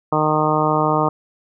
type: harmonic tone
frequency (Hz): 153.7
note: D#3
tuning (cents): -21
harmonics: 1 / 2 / 3 / 4 / 5 / 6 / 7 / 8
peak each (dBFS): -23 / -23 / -23 / -23 / -23 / -23 / -23 / -23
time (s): 0.12-1.09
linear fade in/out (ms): 5
effects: none